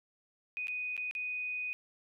sine tone with dropouts, 2489 Hz, D#7, in tune, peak -34 dBFS, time 0.57-1.73 s, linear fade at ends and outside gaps 0 ms, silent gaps 0.671-0.682 / 0.966-0.977 / 1.111-1.151 s, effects none

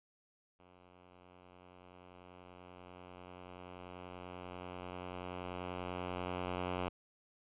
5% pulse tone with level ramp, 90.3 Hz, F#2, 42 cents flat, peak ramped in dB -50 to -24 dBFS, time 0.59-6.89 s, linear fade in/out 5 ms, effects resampled to 8000 Hz

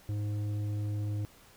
triangle tone with tanh clipping, 104 Hz, G#2, 3 cents sharp, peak -32 dBFS, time 0.09-1.25 s, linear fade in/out 0 ms, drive 13 dB, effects pink hiss -58 dBFS RMS until 1.56 s

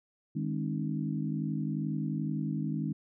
harmonic tone with a mistuned harmonic, 51.4 Hz, G#1, 17 cents flat, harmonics 3 / 4 / 5 / 6, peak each -33 / -35 / -37 / -39 dBFS, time 0.35-2.93 s, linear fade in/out 10 ms, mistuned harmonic 5, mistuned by +61 cents, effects none

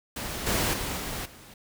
pink noise with level steps, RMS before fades -34 / -26 / -32 / -34 / -49 dBFS, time 0.16-1.54 s, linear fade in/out 5 ms, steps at 0.46 / 0.73 / 0.97 / 1.25 s, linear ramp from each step 10 ms, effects none

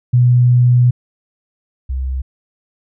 sine tone pair in turn, 123.2 / 65.26 Hz, B2 / C2, -4 / -4 cents, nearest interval major seventh, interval 1100 cents, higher first, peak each -7 / -17 dBFS, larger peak first, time 0.13-0.91 / 1.89-2.22 s, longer first, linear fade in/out 10 ms, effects none

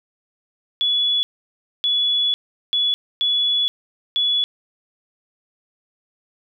sine tone bursts at uneven times, 3409 Hz, G#7, 45 cents sharp, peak -16 dBFS, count 5, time 0.81-1.23 / 1.84-2.34 / 2.73-2.94 / 3.21-3.68 / 4.16-4.44 s, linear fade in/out 0 ms, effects none

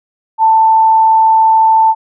sine tone, 887 Hz, A5, 14 cents sharp, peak -5 dBFS, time 0.38-1.95 s, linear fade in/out 50 ms, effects none

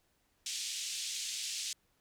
white band-pass noise, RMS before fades -39 dBFS, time 0.46-1.73 s, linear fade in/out 2 ms, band 2700 to 7600 Hz, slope 24 dB/octave, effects pink hiss -74 dBFS RMS until 2 s

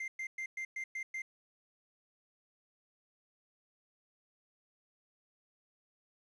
triangle tone bursts, 2093 Hz, C7, in tune, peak -35 dBFS, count 7, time 0-1.22 s, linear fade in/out 5 ms, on 80 ms, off 110 ms, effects resampled to 22050 Hz + 11-bit

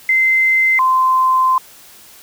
sine tone pair in turn, 2072 / 1036 Hz, C7 / C6, -17 / -17 cents, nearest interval octave, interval 1200 cents, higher first, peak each -10 dBFS, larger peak neither, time 0.09-0.79 / 0.79-1.58 s, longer second, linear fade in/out 2 ms, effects white hiss -42 dBFS RMS until 2.22 s

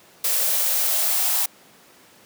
blue noise with high-pass filter sweep, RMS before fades -21 dBFS, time 0.24-1.46 s, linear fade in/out 5 ms, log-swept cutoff 500 to 770 Hz, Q 4.1, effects pink hiss -51 dBFS RMS until 2.25 s + high-pass 200 Hz 12 dB/octave

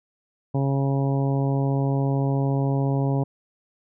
harmonic tone, 137.4 Hz, C#3, 15 cents flat, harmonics 1 / 2 / 3 / 4 / 5 / 6 / 7, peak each -21 / -27 / -31 / -33 / -35 / -37 / -38 dBFS, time 0.54-3.24 s, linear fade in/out 10 ms, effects none

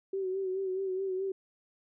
sine tone with vibrato, 380 Hz, F#4, 46 cents sharp, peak -30 dBFS, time 0.13-1.32 s, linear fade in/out 5 ms, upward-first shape sine, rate 4.7 Hz, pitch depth 46 cents each way, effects none

